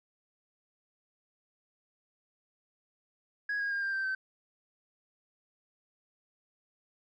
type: tone with pitch steps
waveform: sine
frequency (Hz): 1661.2 / 1636.4 / 1612 / 1588 / 1564.3 / 1541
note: G#6 / G#6 / G6 / G6 / G6 / G6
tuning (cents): 0 / -26 / +48 / +22 / -4 / -30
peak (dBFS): -28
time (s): 3.49-4.15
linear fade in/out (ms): 5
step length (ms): 110
effects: tanh soft clip ceiling -28 dBFS